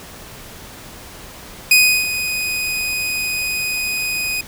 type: tone with ADSR envelope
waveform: sawtooth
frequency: 2494 Hz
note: D#7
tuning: 3 cents sharp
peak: -4 dBFS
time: 1.71-4.41 s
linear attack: 4 ms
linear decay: 340 ms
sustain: -12 dB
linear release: 4 ms
effects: pink hiss -37 dBFS RMS until 4.47 s

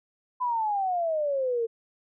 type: exponential sweep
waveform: sine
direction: down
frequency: 1015 to 448.6 Hz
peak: -24 dBFS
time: 0.4-1.67 s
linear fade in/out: 20 ms
effects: none

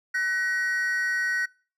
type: tone pair together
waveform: triangle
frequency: 1500 / 1897.8 Hz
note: F#6 / A#6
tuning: +23 / +31 cents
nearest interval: major third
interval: 408 cents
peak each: -24 dBFS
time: 0.14-1.46 s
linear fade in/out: 10 ms
effects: noise-tail reverb RT60 0.4 s tail -26 dB re dry + tanh soft clip ceiling -15 dBFS

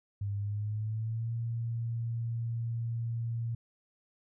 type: tone with pitch glide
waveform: sine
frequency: 101 to 116.02 Hz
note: G#2 to A#2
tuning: -48 to -8 cents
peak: -31 dBFS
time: 0.21-3.55 s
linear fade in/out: 5 ms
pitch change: +240 cents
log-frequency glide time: 0.36-1.33 s
effects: none

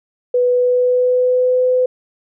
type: tone with pitch glide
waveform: sine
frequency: 493.9 to 505.7 Hz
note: B4 to B4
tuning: 0 to +41 cents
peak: -11 dBFS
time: 0.34-1.86 s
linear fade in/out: 5 ms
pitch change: +41 cents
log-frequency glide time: 0.5-1.64 s
effects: none

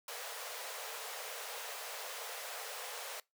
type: high-pass noise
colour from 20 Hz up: pink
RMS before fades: -44 dBFS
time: 0.08-3.2 s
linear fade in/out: 2 ms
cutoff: 440 Hz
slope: 96 dB/octave
effects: noise-tail reverb RT60 0.2 s tail -23 dB re dry

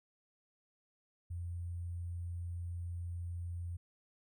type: tone with sample-and-hold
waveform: sine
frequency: 86.6 Hz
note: F2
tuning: 14 cents flat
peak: -38 dBFS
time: 1.3-3.77 s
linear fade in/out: 10 ms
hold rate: 8820 Hz
effects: none

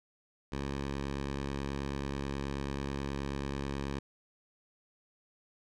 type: tone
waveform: 10% pulse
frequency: 69.3 Hz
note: C#2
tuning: in tune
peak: -26 dBFS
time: 0.52-3.99 s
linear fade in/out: 5 ms
effects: low-pass 6000 Hz 12 dB/octave

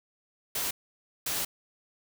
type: noise bursts at uneven times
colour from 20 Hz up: white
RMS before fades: -31 dBFS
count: 2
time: 0.55-0.71 / 1.26-1.45 s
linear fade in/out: 5 ms
effects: none

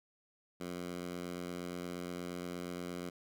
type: tone with high-pass filter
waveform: 10% pulse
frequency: 88.5 Hz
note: F2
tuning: 23 cents sharp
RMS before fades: -42 dBFS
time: 0.6-3.1 s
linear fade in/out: 10 ms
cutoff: 180 Hz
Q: 1.2
effects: none

